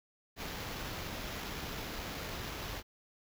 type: noise with sample-and-hold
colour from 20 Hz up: pink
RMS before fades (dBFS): -41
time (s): 0.36-2.83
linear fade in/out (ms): 50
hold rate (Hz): 8820
effects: none